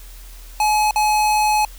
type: tone with dropouts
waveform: square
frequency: 849 Hz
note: G#5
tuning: 38 cents sharp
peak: -15 dBFS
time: 0.6-1.65 s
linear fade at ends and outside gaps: 2 ms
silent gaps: 0.91-0.959 s
effects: added 41 Hz sine -36 dBFS peak until 1.78 s + white hiss -45 dBFS RMS until 1.78 s